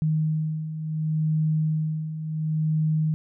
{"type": "beating tone pair", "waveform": "sine", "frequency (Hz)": [155.56, 156.26], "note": ["D#3", "D#3"], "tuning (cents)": [0, 8], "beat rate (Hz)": 0.7, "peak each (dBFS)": [-29, -23], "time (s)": [0.02, 3.14], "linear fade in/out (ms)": 0, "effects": []}